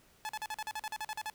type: tone bursts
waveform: sawtooth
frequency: 861 Hz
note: A5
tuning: 38 cents flat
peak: -32 dBFS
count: 13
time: 0.25-1.299 s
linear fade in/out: 0 ms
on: 41 ms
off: 43 ms
effects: pink hiss -64 dBFS RMS until 1.34 s